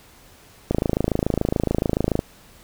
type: click train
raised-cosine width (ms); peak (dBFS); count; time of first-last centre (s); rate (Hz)
2; -6; 41; 0.71-2.191; 27
effects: pink hiss -50 dBFS RMS until 2.63 s